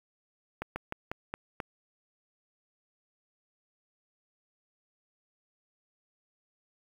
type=slowing click train; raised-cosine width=0.5 ms; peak=-19 dBFS; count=6; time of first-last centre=0.62-1.602 s; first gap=140 ms; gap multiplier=1.17; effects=8-bit